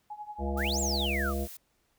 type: tone with tremolo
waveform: sine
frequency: 839 Hz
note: G#5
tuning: 17 cents sharp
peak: -35 dBFS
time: 0.1-1.06 s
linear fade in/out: 5 ms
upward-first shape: triangle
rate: 11 Hz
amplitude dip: 90%
type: harmonic tone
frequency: 69 Hz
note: C#2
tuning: 7 cents flat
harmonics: 1 / 3 / 5 / 7 / 9 / 10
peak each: -31 / -36 / -38 / -39 / -41 / -41 dBFS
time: 0.38-1.48 s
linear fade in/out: 50 ms
type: exponential two-way sweep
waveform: sine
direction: up then down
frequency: 1111 to 7700 to 1111 Hz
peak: -30 dBFS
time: 0.56-1.34 s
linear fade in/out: 50 ms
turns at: 0.8 s
type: noise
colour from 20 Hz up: blue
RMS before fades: -45 dBFS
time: 0.57-1.57 s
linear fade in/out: 5 ms
effects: pink hiss -72 dBFS RMS until 1.98 s